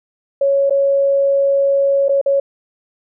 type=tone with dropouts; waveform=sine; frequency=554.4 Hz; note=C#5; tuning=in tune; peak=-11 dBFS; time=0.41-2.4 s; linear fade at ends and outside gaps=5 ms; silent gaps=0.697-0.706 / 2.084-2.092 / 2.214-2.26 s; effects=none